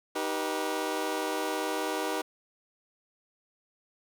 20% pulse chord, Eb augmented, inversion none, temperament just, 311.1 / 388.9 / 486.1 Hz, Eb4 / G4 / B4, 0 / -14 / -28 cents, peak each -29 dBFS, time 0.15-2.22 s, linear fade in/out 10 ms, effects none

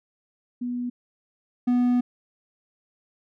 sine / triangle tone pair in turn, 244.8 / 245.9 Hz, B3 / B3, -15 / -7 cents, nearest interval unison, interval 8 cents, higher second, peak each -26 / -16 dBFS, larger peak second, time 0.61-0.9 / 1.67-2.01 s, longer second, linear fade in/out 10 ms, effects none

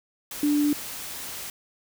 sine tone in noise, 293.4 Hz, D4, 2 cents flat, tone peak -19 dBFS, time 0.43-0.73 s, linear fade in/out 2 ms, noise white, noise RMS -36 dBFS, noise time 0.31-1.5 s, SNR +14 dB, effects none

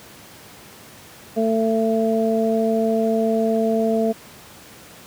harmonic tone, 223.3 Hz, A3, 26 cents sharp, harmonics 1 / 2 / 3, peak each -20 / -21 / -22 dBFS, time 1.36-4.13 s, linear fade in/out 20 ms, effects pink hiss -43 dBFS RMS until 5.06 s + high-pass 100 Hz 12 dB/octave

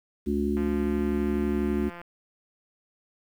harmonic tone, 72.1 Hz, D2, 31 cents flat, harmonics 1 / 3 / 4 / 5, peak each -32 / -27 / -30 / -29 dBFS, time 0.26-1.9 s, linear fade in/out 20 ms
click train, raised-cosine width 0.5 ms, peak -27 dBFS, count 251, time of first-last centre 0.57-2.015 s, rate 173 Hz
effects 9-bit

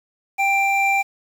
triangle tone pair together, 788 / 2361 Hz, G5 / D7, +9 / +9 cents, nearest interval octave + perfect fifth, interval 1900 cents, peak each -17 dBFS, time 0.38-1.03 s, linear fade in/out 20 ms, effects 7-bit

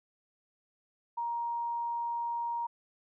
sine tone, 940 Hz, A#5, 14 cents sharp, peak -31 dBFS, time 1.17-2.67 s, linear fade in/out 10 ms, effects none

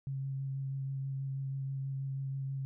sine tone with vibrato, 135.6 Hz, C#3, 38 cents flat, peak -34 dBFS, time 0.07-2.65 s, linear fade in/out 0 ms, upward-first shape sine, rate 6.2 Hz, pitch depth 13 cents each way, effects none

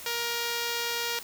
5% pulse tone, 470.9 Hz, A#4, 18 cents sharp, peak -17 dBFS, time 0.06-1.19 s, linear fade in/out 2 ms, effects white hiss -43 dBFS RMS until 1.23 s

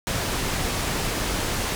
pink low-pass noise, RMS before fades -26 dBFS, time 0.07-1.75 s, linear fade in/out 0 ms, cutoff 11000 Hz, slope 12 dB/octave, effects none

